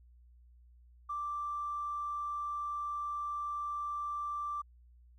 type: tone with tanh clipping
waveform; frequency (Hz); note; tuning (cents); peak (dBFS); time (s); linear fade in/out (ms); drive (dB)
triangle; 1174.7; D6; 0; -34; 1.09-4.62; 10; 2
effects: added 60 Hz sine -57 dBFS peak until 5.18 s

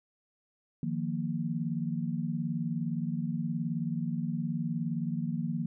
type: chord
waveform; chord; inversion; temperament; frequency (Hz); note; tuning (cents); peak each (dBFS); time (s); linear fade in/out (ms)
sine; Eb suspended second; none; equal; 155.56 / 174.61 / 233.1; Eb3 / F3 / Bb3; 0 / 0 / 0; -34 / -34 / -34; 0.83-5.66; 2
effects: none

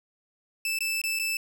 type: tone with dropouts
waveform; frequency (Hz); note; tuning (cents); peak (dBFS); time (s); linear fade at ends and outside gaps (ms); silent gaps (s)
sawtooth; 2637; E7; 0; -23; 0.65-1.37; 2; 0.788-0.806 / 1.016-1.038 / 1.19-1.196
effects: none

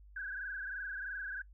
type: tone with frequency modulation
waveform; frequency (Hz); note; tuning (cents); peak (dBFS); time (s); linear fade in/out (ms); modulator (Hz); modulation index
sine; 1577; G6; +10; -38; 0.16-1.42; 5; 23; 3.8
effects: noise-tail reverb RT60 0.1 s tail -19 dB re dry + added 50 Hz sine -54 dBFS peak until 1.53 s

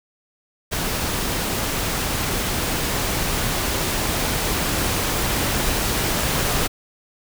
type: noise with level ramp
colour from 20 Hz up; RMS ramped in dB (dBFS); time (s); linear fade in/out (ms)
pink; -24 to -21; 0.71-6.68; 20
effects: none

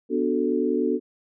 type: chord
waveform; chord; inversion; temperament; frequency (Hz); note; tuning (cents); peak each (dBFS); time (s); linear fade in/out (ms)
sine; B minor seventh; none; equal; 246.9 / 293.7 / 370 / 440; B3 / D4 / F#4 / A4; 0 / 0 / 0 / 0; -26; 0.09-1; 50
effects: none

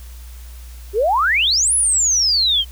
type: exponential two-way sweep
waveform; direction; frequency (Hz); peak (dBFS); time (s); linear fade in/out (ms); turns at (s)
sine; up then down; 376.9 to 10548 to 3050; -13; 0.93-2.65; 50; 1.74
effects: added 60 Hz sine -33 dBFS peak until 2.71 s + white hiss -46 dBFS RMS until 2.71 s

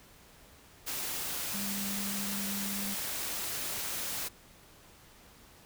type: tone in noise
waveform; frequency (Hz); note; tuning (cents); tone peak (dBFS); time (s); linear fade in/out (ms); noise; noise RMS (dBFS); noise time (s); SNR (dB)
sine; 200; G3; +35; -37; 1.53-2.95; 20; white; -36; 0.86-4.29; -4
effects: pink hiss -57 dBFS RMS until 5.65 s

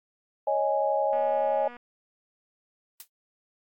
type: chord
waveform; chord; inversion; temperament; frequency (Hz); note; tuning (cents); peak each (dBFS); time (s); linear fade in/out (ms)
sine; C# suspended second; none; equal with one note detuned; 554.4 / 625.9 / 830.6; C#5 / D#5 / G#5; 0 / +10 / 0; -27 / -27 / -27; 0.47-1.68; 5
type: click train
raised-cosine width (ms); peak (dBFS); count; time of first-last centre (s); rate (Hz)
0.5; -31; 155; 1.13-1.766; 242
type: noise with exponential decay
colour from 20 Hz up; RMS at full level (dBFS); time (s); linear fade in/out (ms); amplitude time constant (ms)
blue; -36; 3-3.08; 1; 17
effects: AAC 64 kbps

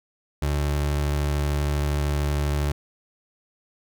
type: tone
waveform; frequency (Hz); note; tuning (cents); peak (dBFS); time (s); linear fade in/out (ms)
30% pulse; 72.9; D2; -12; -19; 0.42-2.72; 5
effects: none

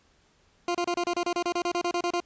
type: tone bursts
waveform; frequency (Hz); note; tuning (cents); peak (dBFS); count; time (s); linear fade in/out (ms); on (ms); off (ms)
20% pulse; 349.2; F4; 0; -20; 16; 0.68-2.202; 2; 67; 30
effects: pink hiss -64 dBFS RMS until 2.25 s + resampled to 16000 Hz

